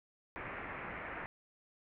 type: low-pass noise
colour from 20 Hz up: white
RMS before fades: -44 dBFS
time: 0.36-1.26 s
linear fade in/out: 0 ms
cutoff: 2300 Hz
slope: 48 dB/octave
effects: none